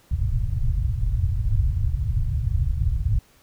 white low-pass noise, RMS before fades -22 dBFS, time 0.11-3.19 s, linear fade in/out 5 ms, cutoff 120 Hz, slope 48 dB/octave, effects pink hiss -57 dBFS RMS until 3.42 s

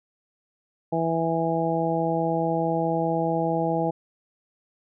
harmonic tone, 164.7 Hz, E3, 1 cent flat, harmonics 1 / 2 / 3 / 4 / 5, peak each -28 / -28 / -28 / -28 / -28 dBFS, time 0.92-3.91 s, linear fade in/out 10 ms, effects none

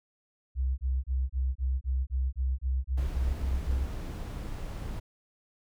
sine tone bursts, 65 Hz, C2, 11 cents flat, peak -25 dBFS, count 13, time 0.55-3.876 s, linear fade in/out 50 ms, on 230 ms, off 28 ms
brown noise, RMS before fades -36 dBFS, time 2.97-5 s, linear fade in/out 10 ms
effects none

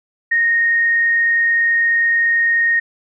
sine tone with frequency modulation, 1857 Hz, A#6, 7 cents flat, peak -12 dBFS, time 0.31-2.8 s, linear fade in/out 10 ms, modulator 29.2 Hz, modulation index 0.27, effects none

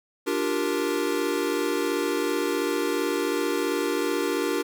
square chord, G minor seventh, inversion second, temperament equal, 293.7 / 349.2 / 392 / 466.2 Hz, D4 / F4 / G4 / Bb4, 0 / 0 / 0 / 0 cents, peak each -30 dBFS, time 0.26-4.63 s, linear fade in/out 20 ms, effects none

